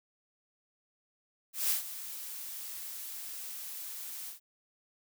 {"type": "noise with ADSR envelope", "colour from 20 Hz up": "blue", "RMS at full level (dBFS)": -28, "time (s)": [1.53, 4.4], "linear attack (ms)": 170, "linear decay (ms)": 120, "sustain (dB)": -14, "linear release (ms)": 120, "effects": []}